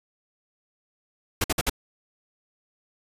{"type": "noise bursts", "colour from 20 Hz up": "pink", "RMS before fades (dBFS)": -23, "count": 4, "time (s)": [1.41, 1.697], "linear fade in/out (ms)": 5, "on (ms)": 32, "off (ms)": 53, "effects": ["resampled to 32000 Hz"]}